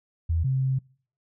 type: tone pair in turn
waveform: sine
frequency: 82.41 / 132.21 Hz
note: E2 / C3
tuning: 0 / +18 cents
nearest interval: minor sixth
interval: 818 cents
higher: second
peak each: -21 dBFS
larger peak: neither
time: 0.29-0.44 / 0.44-0.79 s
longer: second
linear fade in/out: 10 ms
effects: noise-tail reverb RT60 0.5 s tail -26 dB re dry